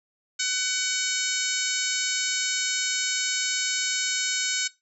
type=harmonic tone with a mistuned harmonic; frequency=752 Hz; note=F#5; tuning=28 cents sharp; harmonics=2 / 3 / 4 / 5 / 6 / 7 / 8 / 9 / 10; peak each=-33 / -33 / -33 / -33 / -33 / -33 / -33 / -33 / -33 dBFS; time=0.39-4.68 s; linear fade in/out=10 ms; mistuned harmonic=6; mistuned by=-58 cents; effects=noise-tail reverb RT60 0.2 s tail -18 dB re dry